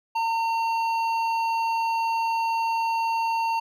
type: tone with hard clipping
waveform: sine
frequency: 911 Hz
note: A#5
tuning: 40 cents flat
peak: -24 dBFS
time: 0.15-3.6 s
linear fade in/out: 10 ms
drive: 9 dB
effects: none